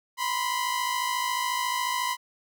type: tone pair together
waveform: sawtooth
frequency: 977 / 1031.1 Hz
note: B5 / C6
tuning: -19 / -26 cents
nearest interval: minor second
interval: 93 cents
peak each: -25 dBFS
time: 0.17-2.17 s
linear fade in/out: 50 ms
effects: none